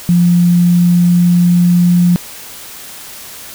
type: tone with pitch glide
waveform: sine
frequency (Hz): 174.61 to 175.82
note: F3 to F3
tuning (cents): 0 to +12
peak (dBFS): -6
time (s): 0.09-2.16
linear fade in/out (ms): 0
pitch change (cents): +12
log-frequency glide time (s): 0.28-2
effects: white hiss -31 dBFS RMS until 3.54 s